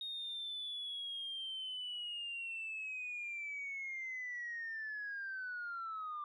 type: linear sweep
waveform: sine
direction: down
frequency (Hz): 3727 to 1181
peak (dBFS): -39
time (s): 0.01-6.24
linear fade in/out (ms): 2
effects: tanh soft clip ceiling -36 dBFS